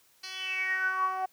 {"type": "tone with band-pass filter sweep", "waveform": "10% pulse", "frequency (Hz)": 376.4, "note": "F#4", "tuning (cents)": 30, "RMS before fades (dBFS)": -31, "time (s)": [0.23, 1.26], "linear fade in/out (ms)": 10, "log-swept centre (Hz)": [4200, 780], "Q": 9, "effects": ["white hiss -64 dBFS RMS until 1.32 s"]}